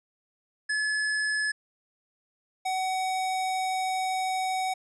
square tone pair in turn, 1712 / 752.1 Hz, A6 / F#5, -48 / +28 cents, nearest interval octave + major second, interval 1424 cents, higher first, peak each -26 / -27 dBFS, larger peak first, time 0.69-1.52 / 2.65-4.74 s, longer second, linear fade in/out 10 ms, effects resampled to 24000 Hz

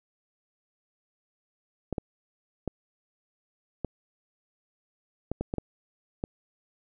clicks, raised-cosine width 2 ms, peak -16 dBFS, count 9, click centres 1.927 / 1.982 / 2.677 / 3.847 / 5.316 / 5.41 / 5.539 / 5.583 / 6.239 s, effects none

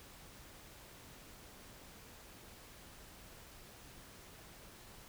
silence, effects pink hiss -56 dBFS RMS until 5.08 s

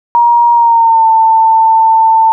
sine tone with pitch glide, 946 to 892.9 Hz, A#5 to A5, +25 to +25 cents, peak -4 dBFS, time 0.15-2.32 s, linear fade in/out 0 ms, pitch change -100 cents, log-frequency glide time 0.53-1.06 s, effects none

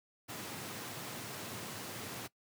pink high-pass noise, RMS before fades -44 dBFS, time 0.28-2.28 s, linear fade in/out 20 ms, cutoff 100 Hz, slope 48 dB/octave, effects noise-tail reverb RT60 0.1 s tail -20 dB re dry

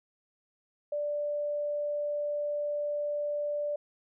sine tone, 587.3 Hz, D5, in tune, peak -29 dBFS, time 0.92-3.76 s, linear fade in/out 5 ms, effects none

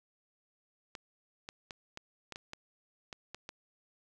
clicks, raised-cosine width 0.2 ms, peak -25 dBFS, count 10, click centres 0.952 / 1.489 / 1.708 / 1.974 / 2.323 / 2.359 / 2.534 / 3.128 / 3.346 / 3.491 s, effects none

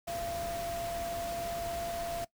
sine tone in noise, 683 Hz, F5, 39 cents flat, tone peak -35 dBFS, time 0.07-2.25 s, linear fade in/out 10 ms, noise pink, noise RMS -42 dBFS, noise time 0.07-2.25 s, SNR +4 dB, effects noise-tail reverb RT60 0.1 s tail -18 dB re dry

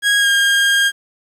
30% pulse tone with pitch glide, 1645 to 1614.9 Hz, G#6 to G#6, -17 to -49 cents, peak -9 dBFS, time 0.02-0.92 s, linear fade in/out 50 ms, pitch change -32 cents, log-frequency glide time 0.19-0.28 s, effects low-pass 11000 Hz 12 dB/octave + 8-bit

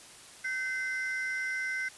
triangle ring-modulated tone, 1800 Hz, A6, 39 cents sharp, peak -26 dBFS, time 0.44-1.89 s, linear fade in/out 10 ms, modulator 260 Hz, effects white hiss -51 dBFS RMS until 1.97 s + resampled to 24000 Hz

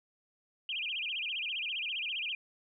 sine tone with vibrato, 2783 Hz, F7, 7 cents flat, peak -33 dBFS, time 0.69-2.35 s, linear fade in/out 2 ms, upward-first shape sine, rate 15 Hz, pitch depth 270 cents each way, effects none

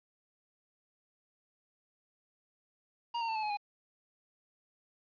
square tone with pitch steps, 942 / 916.8 / 892.2 / 868.3 / 845.1 / 822.4 Hz, A#5 / A#5 / A5 / A5 / G#5 / G#5, +18 / -29 / +24 / -23 / +30 / -17 cents, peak -33 dBFS, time 3.14-3.572 s, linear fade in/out 10 ms, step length 72 ms, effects resampled to 11025 Hz + 10-bit

